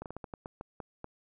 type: slowing click train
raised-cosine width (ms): 1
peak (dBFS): -26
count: 10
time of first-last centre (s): 0.02-1.044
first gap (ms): 38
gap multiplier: 1.26
effects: none